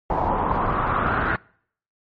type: noise with low-pass filter sweep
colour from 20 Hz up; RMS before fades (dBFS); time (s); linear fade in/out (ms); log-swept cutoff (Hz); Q
pink; -22; 0.1-1.36; 2; 850 to 1500; 4.3
effects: noise-tail reverb RT60 0.6 s tail -25 dB re dry + MP3 32 kbps